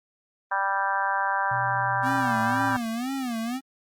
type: harmonic tone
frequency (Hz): 196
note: G3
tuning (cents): 0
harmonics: 3 / 4 / 5 / 6 / 7 / 8 / 9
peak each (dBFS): -37 / -29 / -27 / -32 / -35 / -28 / -39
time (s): 0.51-2.77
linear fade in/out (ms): 10
type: tone with pitch glide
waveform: sine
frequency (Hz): 123.47 to 113.88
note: B2 to A#2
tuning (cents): 0 to -40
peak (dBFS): -33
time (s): 1.51-2.77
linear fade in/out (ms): 5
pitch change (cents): -140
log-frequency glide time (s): 2.35-2.4
type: tone with vibrato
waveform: square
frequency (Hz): 246.9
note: B3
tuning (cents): 0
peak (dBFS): -28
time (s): 2.02-3.61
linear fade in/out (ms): 50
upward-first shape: sine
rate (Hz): 2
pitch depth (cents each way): 170
effects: Opus 48 kbps